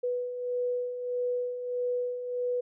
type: beating tone pair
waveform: sine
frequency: 491.4 / 493 Hz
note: B4 / B4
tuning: -9 / -3 cents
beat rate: 1.6 Hz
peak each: -37 / -29 dBFS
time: 0.03-2.61 s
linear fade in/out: 10 ms
effects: none